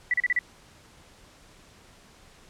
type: tone bursts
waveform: sine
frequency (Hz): 1967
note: B6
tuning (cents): -7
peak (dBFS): -20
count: 5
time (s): 0.11-0.39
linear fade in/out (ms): 2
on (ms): 28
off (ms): 35
effects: pink hiss -54 dBFS RMS until 2.49 s + low-pass 9000 Hz 12 dB/octave